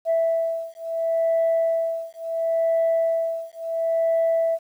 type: beating tone pair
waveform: sine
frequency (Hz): 659 / 659.72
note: E5 / E5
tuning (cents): -1 / +1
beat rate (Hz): 0.72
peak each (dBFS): -22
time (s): 0.05-4.59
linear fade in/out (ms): 50
effects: tanh soft clip ceiling -14 dBFS + 9-bit